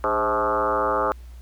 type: tone with frequency modulation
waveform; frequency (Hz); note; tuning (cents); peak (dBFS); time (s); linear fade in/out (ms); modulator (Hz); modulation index
sine; 865; A5; -30; -19; 0.04-1.12; 0; 114; 4.2
effects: added 60 Hz sine -38 dBFS peak until 1.41 s + pink hiss -57 dBFS RMS until 1.41 s